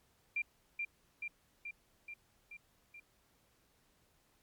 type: tone with echo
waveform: sine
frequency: 2379 Hz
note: D7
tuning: 22 cents sharp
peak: -32 dBFS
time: 0.36-0.42 s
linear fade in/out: 5 ms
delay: 430 ms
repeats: 6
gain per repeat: -3 dB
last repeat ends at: 3 s
effects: pink hiss -72 dBFS RMS until 4.42 s + MP3 96 kbps